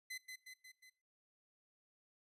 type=tone with echo; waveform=sawtooth; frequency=2031 Hz; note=B6; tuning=48 cents sharp; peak=-40 dBFS; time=0.1-0.18 s; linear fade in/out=10 ms; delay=180 ms; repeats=4; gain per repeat=-4 dB; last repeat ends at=0.9 s; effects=noise-tail reverb RT60 0.4 s tail -20 dB re dry + resampled to 32000 Hz